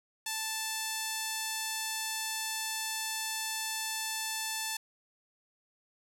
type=tone; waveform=5% pulse; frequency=880 Hz; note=A5; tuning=in tune; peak=-21 dBFS; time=0.26-4.77 s; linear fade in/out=5 ms; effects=none